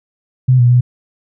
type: tone with pitch steps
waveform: sine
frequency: 128.2 / 121.6 / 123.5 Hz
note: C3 / B2 / B2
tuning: -35 / -26 / 0 cents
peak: -6 dBFS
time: 0.48-0.81 s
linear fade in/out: 10 ms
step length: 110 ms
effects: none